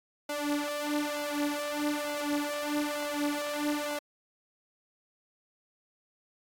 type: tone with flanger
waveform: sawtooth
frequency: 293.7 Hz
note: D4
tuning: in tune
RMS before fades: -32 dBFS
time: 0.29-3.99 s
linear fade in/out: 5 ms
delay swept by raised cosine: 1.4 to 5.2 ms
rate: 1.1 Hz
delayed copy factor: +0.85
effects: AAC 64 kbps